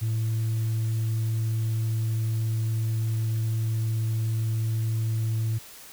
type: tone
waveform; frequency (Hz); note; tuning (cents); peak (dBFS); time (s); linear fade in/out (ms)
sine; 111.5; A2; +23; -21; 0.01-5.59; 20
effects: tanh soft clip ceiling -22 dBFS + white hiss -46 dBFS RMS until 5.92 s